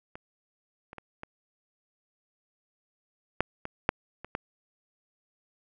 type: clicks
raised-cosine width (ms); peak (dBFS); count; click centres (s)
0.5; -26 / -28 / -26 / -24 / -8 / -20 / -6 / -25 / -15; 9; 0.155 / 0.931 / 0.983 / 1.234 / 3.406 / 3.654 / 3.891 / 4.246 / 4.351
effects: none